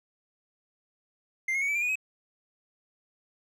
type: tone with pitch steps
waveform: triangle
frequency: 2093 / 2162 / 2233 / 2306 / 2382 / 2460 / 2541 Hz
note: C7 / C#7 / C#7 / D7 / D7 / D#7 / D#7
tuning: 0 / -44 / +12 / -32 / +24 / -20 / +36 cents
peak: -24 dBFS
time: 1.48-1.956 s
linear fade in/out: 5 ms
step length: 68 ms
effects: none